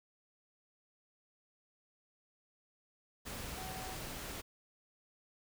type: tone in noise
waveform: sine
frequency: 752 Hz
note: F#5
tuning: 28 cents sharp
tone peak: -47 dBFS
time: 3.56-3.96 s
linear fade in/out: 20 ms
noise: pink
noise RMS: -44 dBFS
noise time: 3.25-4.42 s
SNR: -6 dB
effects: none